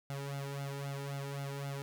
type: tone with flanger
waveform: sawtooth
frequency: 139.6 Hz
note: C#3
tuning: 13 cents sharp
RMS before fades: -40 dBFS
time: 0.1-1.82 s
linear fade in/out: 0 ms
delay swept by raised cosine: 1.4 to 2.24 ms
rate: 3.8 Hz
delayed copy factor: +1
effects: none